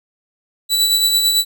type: tone with tremolo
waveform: sawtooth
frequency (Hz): 3951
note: B7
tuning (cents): 0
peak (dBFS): -8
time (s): 0.69-1.45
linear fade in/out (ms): 50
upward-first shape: sine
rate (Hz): 9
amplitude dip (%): 40
effects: none